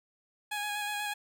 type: tone with vibrato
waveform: 15% pulse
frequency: 830.6 Hz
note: G#5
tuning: in tune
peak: -26 dBFS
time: 0.51-1.14 s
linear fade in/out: 10 ms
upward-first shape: square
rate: 8.2 Hz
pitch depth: 16 cents each way
effects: none